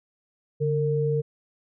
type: tone pair together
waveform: sine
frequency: 144.1 / 456.9 Hz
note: D3 / A#4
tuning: -33 / -35 cents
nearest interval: octave + minor sixth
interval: 1998 cents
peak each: -24 dBFS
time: 0.6-1.22 s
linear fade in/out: 20 ms
effects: none